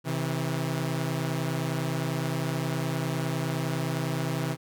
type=tone pair together; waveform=sawtooth; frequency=131.93 / 161.7 Hz; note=C3 / E3; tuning=+15 / -33 cents; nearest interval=major third; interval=352 cents; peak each=-26 dBFS; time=0.04-4.57 s; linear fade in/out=50 ms; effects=none